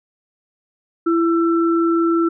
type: tone pair together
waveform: sine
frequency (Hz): 334.3 / 1337.2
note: E4 / E6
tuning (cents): +24 / +24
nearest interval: 2 octaves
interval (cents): 2400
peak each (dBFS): -14 / -22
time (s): 1.06-2.29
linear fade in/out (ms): 10
effects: none